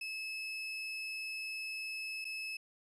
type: tone with dropouts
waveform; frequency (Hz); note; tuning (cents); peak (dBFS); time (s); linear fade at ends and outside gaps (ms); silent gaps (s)
35% pulse; 2597; E7; -26; -37; 0.01-2.57; 5; 2.245-2.251
effects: resampled to 22050 Hz